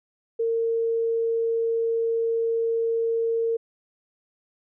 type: tone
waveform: sine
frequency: 457.5 Hz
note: A#4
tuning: 32 cents flat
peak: -21 dBFS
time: 0.39-3.57 s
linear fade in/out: 10 ms
effects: none